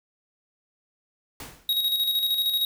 pink noise with exponential decay, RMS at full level -35 dBFS, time 1.4-1.79 s, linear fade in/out 2 ms, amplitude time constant 83 ms
square tone with tremolo, 3793 Hz, A#7, 29 cents sharp, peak -21 dBFS, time 1.69-2.65 s, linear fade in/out 2 ms, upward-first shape square, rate 13 Hz, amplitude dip 45%
effects none

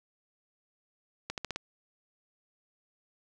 accelerating click train, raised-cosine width 0.2 ms, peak -17 dBFS, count 5, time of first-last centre 1.3-1.56 s, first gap 78 ms, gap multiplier 0.88, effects none

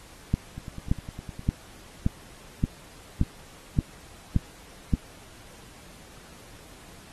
two click trains, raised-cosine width 5 ms, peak -24 / -9 dBFS, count 9 / 9, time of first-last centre 0.58-1.394 / 0.34-4.938 s, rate 9.83 / 1.74 Hz, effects pink hiss -50 dBFS RMS until 7.12 s + AAC 32 kbps

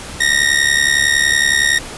sawtooth ring-modulated tone, 1864.7 Hz, A#6, in tune, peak -5 dBFS, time 0.2-1.79 s, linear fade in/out 10 ms, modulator 35.4 Hz, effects pink hiss -30 dBFS RMS until 1.97 s + resampled to 24000 Hz

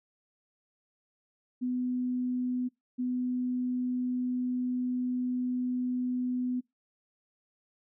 sine tone pair in turn, 250 / 250 Hz, B3 / B3, +21 / +21 cents, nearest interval unison, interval 0 cents, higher neither, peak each -28 dBFS, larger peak neither, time 1.61-2.69 / 2.98-6.61 s, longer second, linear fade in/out 20 ms, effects noise-tail reverb RT60 0.2 s tail -24 dB re dry

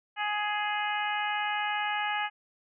harmonic tone, 417.5 Hz, G#4, 9 cents sharp, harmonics 2 / 3 / 4 / 5 / 6 / 7, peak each -31 / -37 / -34 / -37 / -38 / -38 dBFS, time 0.16-2.3 s, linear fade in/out 50 ms, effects none

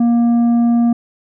sine tone with tanh clipping, 235.7 Hz, A#3, 19 cents sharp, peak -11 dBFS, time 0-0.93 s, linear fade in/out 5 ms, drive 6 dB, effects none

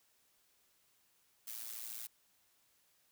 blue noise with amplitude modulation, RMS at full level -42 dBFS, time 1.47-2.07 s, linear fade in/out 5 ms, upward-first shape sine, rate 114 Hz, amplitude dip 80%, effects white hiss -73 dBFS RMS until 3.11 s

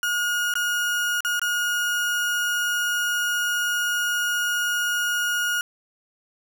35% pulse tone with dropouts, 1437 Hz, F6, 49 cents sharp, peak -20 dBFS, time 0.03-5.61 s, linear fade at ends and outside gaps 1 ms, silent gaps 0.539-0.554 / 1.206-1.248 / 1.395-1.416 s, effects none

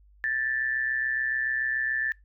sine tone with amplitude modulation, 1760 Hz, A6, in tune, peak -22 dBFS, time 0.24-2.12 s, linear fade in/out 0 ms, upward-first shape sine, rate 127 Hz, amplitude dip 60%, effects noise-tail reverb RT60 0.2 s tail -24 dB re dry + added 50 Hz sine -54 dBFS peak until 2.24 s

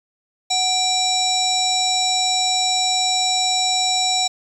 harmonic tone with a mistuned harmonic, 784 Hz, G5, in tune, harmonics 1 / 3 / 5 / 7 / 9 / 10, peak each -22 / -30 / -20 / -25 / -26 / -28 dBFS, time 0.5-4.28 s, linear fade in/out 10 ms, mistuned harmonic 1, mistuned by -94 cents, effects 8-bit

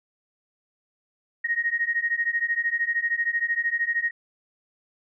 sine beating tone pair, 1864.7 / 1877.7 Hz, A#6 / A#6, 0 / +12 cents, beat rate 13 Hz, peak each -26 / -25 dBFS, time 1.44-4.11 s, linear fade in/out 10 ms, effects none

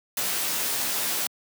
white noise with comb filter, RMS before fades -27 dBFS, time 0.17-1.27 s, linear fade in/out 2 ms, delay 15 ms, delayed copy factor +0.75, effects high-pass 150 Hz 12 dB/octave

